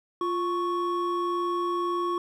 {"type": "tone pair together", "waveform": "triangle", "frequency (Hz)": [349, 1108.7], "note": ["F4", "C#6"], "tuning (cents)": [-1, 0], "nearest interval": "octave + minor sixth", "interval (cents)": 2001, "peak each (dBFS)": -26, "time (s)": [0.21, 2.18], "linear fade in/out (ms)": 2, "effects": []}